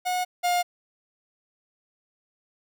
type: tone pair in turn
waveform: 45% pulse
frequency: 727 / 709.6 Hz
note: F#5 / F5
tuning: -31 / +27 cents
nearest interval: unison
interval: 42 cents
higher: first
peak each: -24 / -21 dBFS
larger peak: second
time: 0.05-0.25 / 0.43-0.63 s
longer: neither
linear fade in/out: 20 ms
effects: none